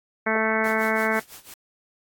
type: harmonic tone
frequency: 220 Hz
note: A3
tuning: in tune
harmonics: 1 / 2 / 3 / 4 / 5 / 6 / 7 / 8 / 9 / 10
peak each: -28 / -28 / -28 / -30 / -32 / -32 / -28 / -31 / -30 / -30 dBFS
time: 0.26-1.2 s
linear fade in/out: 10 ms
type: noise with tremolo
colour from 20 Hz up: white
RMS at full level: -41 dBFS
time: 0.64-1.54 s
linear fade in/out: 2 ms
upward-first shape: sine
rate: 6 Hz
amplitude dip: 85%
effects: AAC 64 kbps